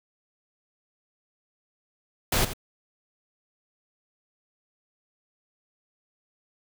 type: noise with echo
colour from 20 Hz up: pink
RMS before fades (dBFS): -23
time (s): 2.32-2.45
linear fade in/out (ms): 5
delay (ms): 85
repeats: 1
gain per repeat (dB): -12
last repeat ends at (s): 2.535
effects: none